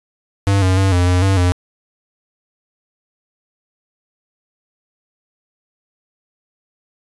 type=tone with pitch steps; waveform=square; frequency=98.9 / 93.2 / 96.5 / 88.9 / 90 / 96.8 / 89.3 Hz; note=G2 / F#2 / G2 / F2 / F#2 / G2 / F2; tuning=+16 / +13 / -27 / +31 / -47 / -21 / +39 cents; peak=-12 dBFS; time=0.47-1.52 s; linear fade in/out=0 ms; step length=150 ms; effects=resampled to 24000 Hz